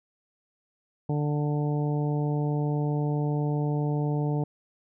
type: harmonic tone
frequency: 147.7 Hz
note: D3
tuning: 10 cents sharp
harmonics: 1 / 2 / 3 / 4 / 5 / 6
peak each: -25 / -32 / -34 / -40 / -39 / -41 dBFS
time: 1.09-4.44 s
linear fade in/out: 5 ms
effects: none